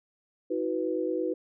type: chord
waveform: sine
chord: E suspended second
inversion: none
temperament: equal with one note detuned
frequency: 321.2 / 370 / 493.9 Hz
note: E4 / F#4 / B4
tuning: -45 / 0 / 0 cents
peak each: -31 dBFS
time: 0.5-1.34 s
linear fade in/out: 10 ms
effects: none